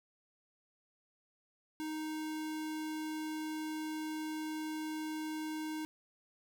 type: tone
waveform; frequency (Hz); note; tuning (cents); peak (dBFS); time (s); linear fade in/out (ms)
square; 311.1; D#4; 0; -38; 1.8-5.85; 0
effects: none